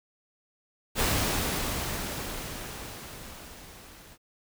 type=noise with level ramp; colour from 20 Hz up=pink; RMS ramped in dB=-25 to -51 dBFS; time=0.95-4.18 s; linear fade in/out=50 ms; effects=none